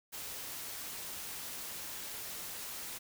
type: noise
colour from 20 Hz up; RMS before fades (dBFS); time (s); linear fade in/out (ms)
white; -43; 0.12-2.99; 20
effects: none